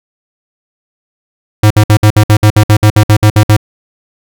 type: tone bursts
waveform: square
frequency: 106.1 Hz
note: G#2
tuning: 38 cents sharp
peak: -3 dBFS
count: 15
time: 1.63-3.567 s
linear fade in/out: 5 ms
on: 75 ms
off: 58 ms
effects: none